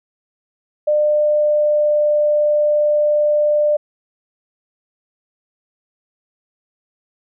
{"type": "tone with pitch glide", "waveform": "sine", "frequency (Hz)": [600, 596.2], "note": ["D5", "D5"], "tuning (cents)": [37, 26], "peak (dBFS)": -12, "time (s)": [0.87, 3.77], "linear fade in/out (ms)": 10, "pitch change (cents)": -11, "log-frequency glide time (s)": [1.01, 2.13], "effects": []}